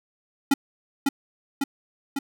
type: tone with echo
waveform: square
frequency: 277.2 Hz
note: C#4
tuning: in tune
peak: -16 dBFS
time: 0.51-0.54 s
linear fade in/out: 5 ms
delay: 550 ms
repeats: 3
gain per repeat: -3 dB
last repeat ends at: 2.19 s
effects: none